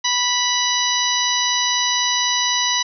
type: harmonic tone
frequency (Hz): 984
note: B5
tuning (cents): -7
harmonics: 1 / 2 / 3 / 4 / 5 / 6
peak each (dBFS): -24 / -25 / -24 / -22 / -26 / -23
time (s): 0.04-2.83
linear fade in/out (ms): 10
effects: none